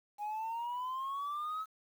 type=exponential sweep; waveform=sine; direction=up; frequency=822 to 1300 Hz; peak=-33 dBFS; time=0.18-1.66 s; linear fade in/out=50 ms; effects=tanh soft clip ceiling -34 dBFS + 10-bit